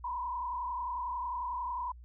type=tone with frequency modulation; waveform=sine; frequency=984 Hz; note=B5; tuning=7 cents flat; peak=-33 dBFS; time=0.04-1.92 s; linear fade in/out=5 ms; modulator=31.1 Hz; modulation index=1.4; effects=added 60 Hz sine -48 dBFS peak until 2.04 s